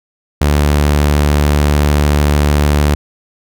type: tone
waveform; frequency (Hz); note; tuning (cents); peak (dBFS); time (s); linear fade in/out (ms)
sawtooth; 73.42; D2; 0; -5; 0.41-2.95; 5
effects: none